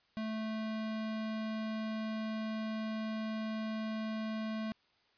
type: tone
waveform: square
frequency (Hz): 219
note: A3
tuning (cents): -8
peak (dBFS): -36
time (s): 0.17-4.72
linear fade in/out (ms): 0
effects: white hiss -71 dBFS RMS until 5.17 s + resampled to 11025 Hz